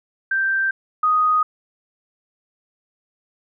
sine tone pair in turn, 1568 / 1245.8 Hz, G6 / D#6, 0 / +2 cents, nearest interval major third, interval 398 cents, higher first, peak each -17 / -14 dBFS, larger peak second, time 0.31-0.71 / 1.03-1.43 s, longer neither, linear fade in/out 5 ms, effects none

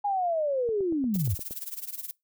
sine linear sweep, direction down, 830.6 to 80.1 Hz, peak -24 dBFS, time 0.04-1.35 s, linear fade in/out 10 ms
click train, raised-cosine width 2 ms, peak -29 dBFS, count 8, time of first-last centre 0.69-1.51 s, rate 8.54 Hz
violet noise with tremolo, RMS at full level -34 dBFS, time 1.14-2.11 s, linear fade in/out 0 ms, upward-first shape sine, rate 19 Hz, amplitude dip 85%
effects noise-tail reverb RT60 0.2 s tail -24 dB re dry

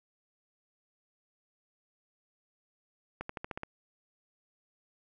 accelerating click train, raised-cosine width 0.5 ms, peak -22 dBFS, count 7, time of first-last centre 3.21-3.634 s, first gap 84 ms, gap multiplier 0.93, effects none

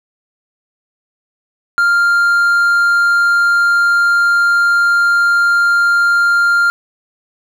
triangle tone, 1396.9 Hz, F6, in tune, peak -7 dBFS, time 1.78-6.7 s, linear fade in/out 0 ms, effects none

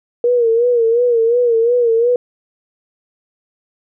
sine tone with vibrato, 471.2 Hz, A#4, 19 cents sharp, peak -10 dBFS, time 0.24-2.16 s, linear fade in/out 2 ms, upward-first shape sine, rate 2.8 Hz, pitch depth 77 cents each way, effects none

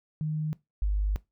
sine tone pair in turn, 154.3 / 50.55 Hz, D#3 / G#1, -14 / -46 cents, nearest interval octave + perfect fifth, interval 1932 cents, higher first, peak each -27 / -23 dBFS, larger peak second, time 0.21-0.53 / 0.82-1.16 s, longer second, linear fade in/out 0 ms, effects noise-tail reverb RT60 0.2 s tail -20 dB re dry

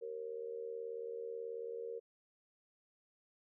sine tone with amplitude modulation, 464.7 Hz, A#4, 5 cents flat, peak -37 dBFS, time 0.01-2 s, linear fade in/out 20 ms, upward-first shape sine, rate 78.4 Hz, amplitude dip 80%, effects none

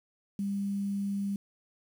sine tone with quantisation, 199.5 Hz, G3, 31 cents sharp, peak -29 dBFS, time 0.39-1.36 s, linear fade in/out 2 ms, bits 9, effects none

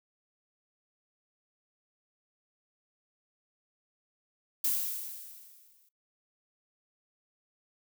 violet noise with exponential decay, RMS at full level -27 dBFS, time 4.64-5.89 s, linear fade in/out 5 ms, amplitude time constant 270 ms, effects noise-tail reverb RT60 0.2 s tail -25 dB re dry

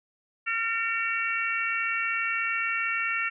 harmonic tone with a mistuned harmonic, 453.6 Hz, A#4, 47 cents flat, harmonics 3 / 4 / 5 / 6, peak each -31 / -31 / -31 / -31 dBFS, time 0.46-3.3 s, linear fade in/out 20 ms, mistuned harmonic 3, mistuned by +21 cents, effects none

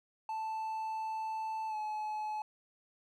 triangle tone with pitch glide, 880 to 854.9 Hz, A5 to G#5, 0 to +50 cents, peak -33 dBFS, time 0.29-2.42 s, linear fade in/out 2 ms, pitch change -50 cents, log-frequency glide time 1.68-1.76 s, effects none

